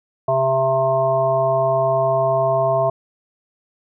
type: harmonic tone with a mistuned harmonic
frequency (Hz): 133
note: C3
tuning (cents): +29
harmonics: 1 / 3 / 5 / 7 / 8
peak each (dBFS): -25 / -26 / -16 / -27 / -25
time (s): 0.28-2.9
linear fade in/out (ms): 5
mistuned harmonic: 7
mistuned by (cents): -29
effects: none